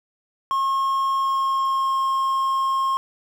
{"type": "tone with pitch glide", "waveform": "triangle", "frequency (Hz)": [1080, 1071.9], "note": ["C#6", "C6"], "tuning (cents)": [-45, 42], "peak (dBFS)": -17, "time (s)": [0.51, 2.97], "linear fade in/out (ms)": 0, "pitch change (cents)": -13, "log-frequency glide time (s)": [1.19, 1.98], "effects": ["8-bit"]}